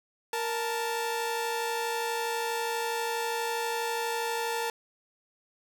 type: tone pair together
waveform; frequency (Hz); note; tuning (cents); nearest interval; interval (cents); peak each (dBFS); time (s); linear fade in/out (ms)
sawtooth; 466.2 / 880.1; A#4 / A5; 0 / 0; major seventh; 1100; -28; 0.33-4.7; 2
effects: none